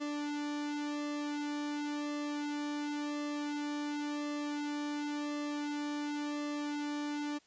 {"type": "tone with flanger", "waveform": "sawtooth", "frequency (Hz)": 293.7, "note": "D4", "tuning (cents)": 0, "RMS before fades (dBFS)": -37, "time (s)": [0, 7.39], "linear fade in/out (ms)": 20, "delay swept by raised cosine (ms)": [1.3, 1.92], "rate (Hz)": 0.93, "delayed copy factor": -1, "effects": ["white hiss -66 dBFS RMS until 7.46 s", "resampled to 16000 Hz"]}